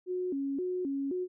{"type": "tone with vibrato", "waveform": "sine", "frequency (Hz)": 317.2, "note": "D#4", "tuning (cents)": 33, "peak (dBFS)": -30, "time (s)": [0.06, 1.28], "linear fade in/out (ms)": 50, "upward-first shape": "square", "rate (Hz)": 1.9, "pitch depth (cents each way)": 240, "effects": []}